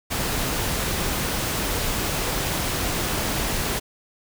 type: noise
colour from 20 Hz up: pink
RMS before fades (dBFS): -25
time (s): 0.1-3.8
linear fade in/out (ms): 20
effects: none